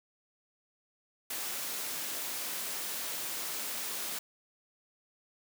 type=high-pass noise; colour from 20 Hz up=white; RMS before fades=-37 dBFS; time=1.3-4.19 s; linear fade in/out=5 ms; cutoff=190 Hz; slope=12 dB/octave; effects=none